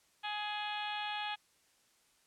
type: harmonic tone with a mistuned harmonic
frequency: 418.4 Hz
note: G#4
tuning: 13 cents sharp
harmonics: 2 / 3 / 4 / 5 / 6 / 7 / 8 / 9 / 10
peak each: -39 / -49 / -44 / -52 / -44 / -48 / -44 / -53 / -55 dBFS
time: 0.23-1.36 s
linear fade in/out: 20 ms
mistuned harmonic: 9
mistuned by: -24 cents
effects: white hiss -70 dBFS RMS until 2.26 s + low-pass 10000 Hz 12 dB/octave